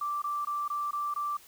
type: tone bursts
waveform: sine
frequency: 1172 Hz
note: D6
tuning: 4 cents flat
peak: -29 dBFS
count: 6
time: 0.01-1.37 s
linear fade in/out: 5 ms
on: 210 ms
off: 20 ms
effects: white hiss -55 dBFS RMS until 1.47 s